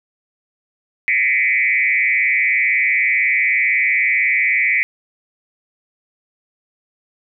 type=tone with frequency modulation; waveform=sine; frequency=2153 Hz; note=C7; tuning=49 cents sharp; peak=-13 dBFS; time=1.08-4.83 s; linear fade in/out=0 ms; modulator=136 Hz; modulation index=1.7; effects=none